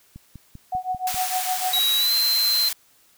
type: click train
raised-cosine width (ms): 5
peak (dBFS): -27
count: 6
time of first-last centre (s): 0.16-1.144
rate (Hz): 5.08
type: tone with tremolo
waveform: sine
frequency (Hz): 740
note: F#5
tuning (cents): 0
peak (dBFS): -20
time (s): 0.72-1.79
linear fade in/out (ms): 5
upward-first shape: triangle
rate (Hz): 6.6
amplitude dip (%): 100
type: high-pass noise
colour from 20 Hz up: white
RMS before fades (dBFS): -28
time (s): 1.07-2.73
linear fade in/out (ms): 2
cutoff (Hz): 960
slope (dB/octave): 12
type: tone with pitch glide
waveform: square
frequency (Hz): 3852 to 4105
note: B7 to C8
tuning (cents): -44 to -34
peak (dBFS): -19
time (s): 1.73-2.69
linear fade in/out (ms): 5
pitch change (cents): +110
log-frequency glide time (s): 1.96-2.12
effects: white hiss -58 dBFS RMS until 3.17 s